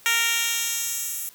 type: tone with high-pass filter sweep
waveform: 10% pulse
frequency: 463.5 Hz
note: A#4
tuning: 10 cents flat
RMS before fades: -25 dBFS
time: 0.06-1.29 s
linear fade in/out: 0 ms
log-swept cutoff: 1900 to 11000 Hz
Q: 0.89
effects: white hiss -51 dBFS RMS until 1.34 s + high-pass 60 Hz 12 dB/octave